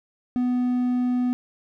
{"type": "tone", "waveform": "triangle", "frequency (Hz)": 248.2, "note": "B3", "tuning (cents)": 9, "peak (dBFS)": -18, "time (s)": [0.36, 1.33], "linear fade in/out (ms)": 0, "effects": []}